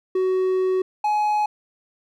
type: tone pair in turn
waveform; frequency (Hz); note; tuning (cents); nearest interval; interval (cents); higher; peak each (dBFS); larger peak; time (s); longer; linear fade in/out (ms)
triangle; 373.6 / 842.3; F#4 / G#5; +17 / +24; octave + major second; 1407; second; -16; neither; 0.15-0.82 / 1.04-1.46; first; 5
effects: none